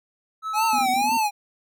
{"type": "tone", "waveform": "triangle", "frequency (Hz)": 1300, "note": "E6", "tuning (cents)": -24, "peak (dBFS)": -24, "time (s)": [0.42, 0.86], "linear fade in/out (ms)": 50}
{"type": "tone with vibrato", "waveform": "square", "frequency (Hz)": 825, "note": "G#5", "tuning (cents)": -12, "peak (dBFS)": -20, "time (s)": [0.53, 1.31], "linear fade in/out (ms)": 50, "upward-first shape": "triangle", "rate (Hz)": 2, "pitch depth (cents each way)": 180}
{"type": "tone bursts", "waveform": "sine", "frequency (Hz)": 246.9, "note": "B3", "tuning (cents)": 0, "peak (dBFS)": -29, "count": 6, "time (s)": [0.73, 1.172], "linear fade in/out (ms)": 2, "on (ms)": 57, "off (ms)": 20}
{"effects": []}